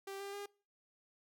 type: tone with pitch steps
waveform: sawtooth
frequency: 392 / 398.4 / 404.9 Hz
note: G4 / G4 / G#4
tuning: 0 / +28 / -44 cents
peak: -39 dBFS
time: 0.07-0.46 s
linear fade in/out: 5 ms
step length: 130 ms
effects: noise-tail reverb RT60 0.4 s tail -24 dB re dry